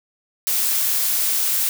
blue noise, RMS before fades -20 dBFS, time 0.47-1.69 s, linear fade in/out 0 ms, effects none

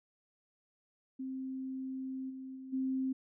sine tone with level steps, 262.8 Hz, C4, 8 cents sharp, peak -37 / -42 / -44 / -31 dBFS, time 1.19-3.13 s, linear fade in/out 10 ms, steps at 2.29 / 2.55 / 2.72 s, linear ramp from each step 20 ms, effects none

